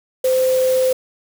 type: tone in noise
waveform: sine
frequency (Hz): 516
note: C5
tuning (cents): -24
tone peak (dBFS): -13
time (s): 0.24-0.93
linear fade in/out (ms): 5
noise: white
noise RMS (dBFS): -30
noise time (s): 0.24-0.93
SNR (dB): +14
effects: none